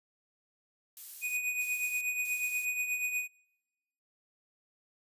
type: noise bursts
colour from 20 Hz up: violet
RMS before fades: -43 dBFS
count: 3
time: 0.97-2.65 s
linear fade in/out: 0 ms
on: 400 ms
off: 240 ms
type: tone with tremolo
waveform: square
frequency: 2482 Hz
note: D#7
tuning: 5 cents flat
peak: -29 dBFS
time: 1.21-3.28 s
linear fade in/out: 50 ms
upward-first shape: triangle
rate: 8.3 Hz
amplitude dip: 65%
effects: noise-tail reverb RT60 1.0 s tail -25 dB re dry + resampled to 32000 Hz